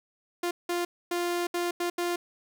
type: tone bursts at uneven times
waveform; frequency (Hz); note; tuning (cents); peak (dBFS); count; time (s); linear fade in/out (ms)
sawtooth; 349.2; F4; 0; -23; 6; 0.43-0.51 / 0.69-0.85 / 1.11-1.47 / 1.54-1.71 / 1.8-1.9 / 1.98-2.16; 5
effects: none